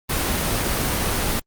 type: noise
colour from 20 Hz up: pink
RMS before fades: -22 dBFS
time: 0.09-1.4 s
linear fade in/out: 10 ms
effects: Opus 24 kbps